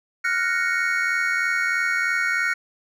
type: chord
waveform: triangle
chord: Gb major seventh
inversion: third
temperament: equal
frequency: 1396.9 / 1480 / 1864.7 / 2217 Hz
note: F6 / Gb6 / Bb6 / Db7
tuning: 0 / 0 / 0 / 0 cents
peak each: -24 dBFS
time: 0.24-2.54 s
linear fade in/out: 10 ms
effects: none